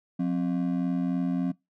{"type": "ring-modulated tone", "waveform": "triangle", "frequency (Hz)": 221.4, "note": "A3", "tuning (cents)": 11, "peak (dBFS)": -19, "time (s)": [0.19, 1.52], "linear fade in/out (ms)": 10, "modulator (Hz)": 41.7, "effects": ["noise-tail reverb RT60 0.2 s tail -23 dB re dry"]}